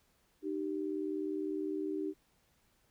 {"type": "tone pair together", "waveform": "sine", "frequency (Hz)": [307.3, 387.2], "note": ["D#4", "G4"], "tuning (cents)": [-21, -21], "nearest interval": "major third", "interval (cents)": 400, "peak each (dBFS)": [-36, -37], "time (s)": [0.42, 2.14], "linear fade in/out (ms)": 50, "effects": ["pink hiss -72 dBFS RMS until 2.9 s"]}